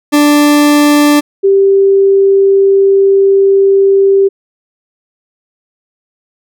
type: tone pair in turn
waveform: 40% pulse / sine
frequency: 293.7 / 392 Hz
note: D4 / G4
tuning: 0 / 0 cents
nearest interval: perfect fourth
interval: 500 cents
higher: second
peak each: -4 dBFS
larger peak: neither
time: 0.12-1.21 / 1.43-4.29 s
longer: second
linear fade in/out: 20 ms
effects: none